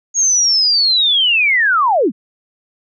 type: linear sweep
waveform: sine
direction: down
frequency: 6645 to 169.1 Hz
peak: -10 dBFS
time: 0.14-2.12 s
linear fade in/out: 50 ms
effects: none